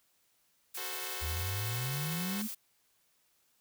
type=noise with tremolo; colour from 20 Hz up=blue; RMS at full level=-40 dBFS; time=0.74-2.55 s; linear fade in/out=10 ms; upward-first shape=triangle; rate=11 Hz; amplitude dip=25%
type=chord; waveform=5% pulse; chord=F# diminished; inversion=none; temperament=equal; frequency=370 / 440 / 523.3 Hz; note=F#4 / A4 / C5; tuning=0 / 0 / 0 cents; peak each=-32 / -34 / -33 dBFS; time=0.77-2.42 s; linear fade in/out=5 ms
type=exponential sweep; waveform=sine; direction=up; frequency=73.7 to 221.7 Hz; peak=-34 dBFS; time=1.21-2.48 s; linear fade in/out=20 ms
effects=white hiss -72 dBFS RMS until 3.6 s